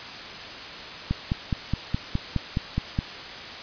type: click train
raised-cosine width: 5 ms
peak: -11 dBFS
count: 10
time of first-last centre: 1.11-2.989 s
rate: 4.79 Hz
effects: white hiss -37 dBFS RMS until 3.62 s + resampled to 11025 Hz